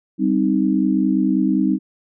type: chord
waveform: sine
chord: C minor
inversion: second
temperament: equal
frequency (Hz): 196 / 261.6 / 311.1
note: G3 / C4 / Eb4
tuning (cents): 0 / 0 / 0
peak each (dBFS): -19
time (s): 0.18-1.79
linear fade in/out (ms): 50
effects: none